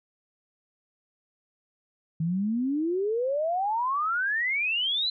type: exponential sweep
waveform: sine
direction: up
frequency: 156.7 to 4107 Hz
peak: -24 dBFS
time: 2.2-5.1 s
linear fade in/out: 5 ms
effects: none